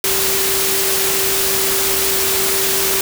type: tone in noise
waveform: sine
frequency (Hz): 387.4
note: G4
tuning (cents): -20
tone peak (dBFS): -23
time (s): 0.04-3.01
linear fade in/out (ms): 2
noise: white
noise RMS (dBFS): -17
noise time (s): 0.04-3.01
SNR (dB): -9
effects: none